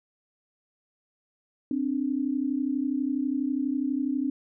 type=tone pair together; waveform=sine; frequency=261.5 / 293.7 Hz; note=C4 / D4; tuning=-1 / 0 cents; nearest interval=major second; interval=201 cents; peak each=-27 / -28 dBFS; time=1.71-4.3 s; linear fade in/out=2 ms; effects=none